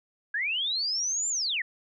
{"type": "linear two-way sweep", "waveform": "sine", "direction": "up then down", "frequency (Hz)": [1591, 7340, 1740], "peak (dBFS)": -26, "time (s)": [0.34, 1.62], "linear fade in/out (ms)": 5, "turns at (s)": 1.29, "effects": []}